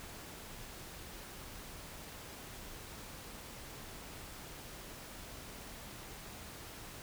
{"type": "silence", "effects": ["pink hiss -49 dBFS RMS until 7.02 s"]}